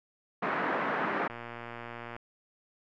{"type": "band-pass noise", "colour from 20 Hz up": "white", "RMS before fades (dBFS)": -31, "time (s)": [0.42, 1.28], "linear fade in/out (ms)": 10, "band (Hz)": [170, 1700], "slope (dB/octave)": 24}
{"type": "click train", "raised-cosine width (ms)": 0.5, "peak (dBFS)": -26, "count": 103, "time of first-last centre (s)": [1.3, 2.164], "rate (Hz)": 118}
{"effects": []}